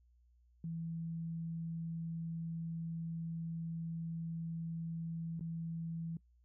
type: tone with dropouts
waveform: sine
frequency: 164.9 Hz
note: E3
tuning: 1 cent sharp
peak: -38 dBFS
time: 0.64-6.17 s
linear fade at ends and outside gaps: 2 ms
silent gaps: 5.395-5.408 s
effects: noise-tail reverb RT60 0.1 s tail -22 dB re dry + added 60 Hz sine -65 dBFS peak until 6.44 s